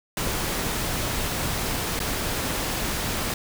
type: noise with dropouts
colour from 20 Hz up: pink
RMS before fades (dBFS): -27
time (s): 0.17-3.34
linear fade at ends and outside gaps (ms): 2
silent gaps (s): 1.992-2.001
effects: none